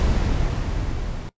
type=noise with level ramp; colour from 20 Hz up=brown; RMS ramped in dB=-18 to -29 dBFS; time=0-1.29 s; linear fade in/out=0 ms; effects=noise-tail reverb RT60 0.1 s tail -19 dB re dry + resampled to 16000 Hz